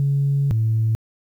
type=tone pair in turn; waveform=sine; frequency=140 / 111.12 Hz; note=C#3 / A2; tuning=+18 / +18 cents; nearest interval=major third; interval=400 cents; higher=first; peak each=-15 dBFS; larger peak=neither; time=0-0.51 / 0.51-0.95 s; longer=first; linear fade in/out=0 ms; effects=tanh soft clip ceiling -12 dBFS + 9-bit